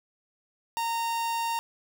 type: tone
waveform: 45% pulse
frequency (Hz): 923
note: A#5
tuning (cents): -17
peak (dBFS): -27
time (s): 0.77-1.59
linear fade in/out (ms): 0
effects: none